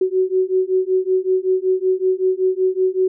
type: beating tone pair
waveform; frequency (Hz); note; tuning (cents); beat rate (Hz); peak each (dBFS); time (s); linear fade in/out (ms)
sine; 371.1 / 376.4; F#4 / F#4; +5 / +30; 5.3; -18; 0.01-3.08; 5
effects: none